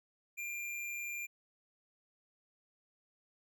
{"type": "tone with amplitude modulation", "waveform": "square", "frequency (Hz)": 2388, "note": "D7", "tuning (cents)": 28, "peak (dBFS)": -38, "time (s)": [0.37, 1.27], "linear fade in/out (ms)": 20, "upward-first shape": "sine", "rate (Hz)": 139, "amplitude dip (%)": 30, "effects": []}